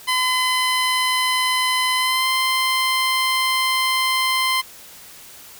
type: tone with pitch glide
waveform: 15% pulse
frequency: 1018 to 1040 Hz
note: C6 to C6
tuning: -48 to -11 cents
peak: -11 dBFS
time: 0.07-4.62 s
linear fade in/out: 20 ms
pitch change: +37 cents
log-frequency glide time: 1.97-2.26 s
effects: white hiss -42 dBFS RMS until 5.59 s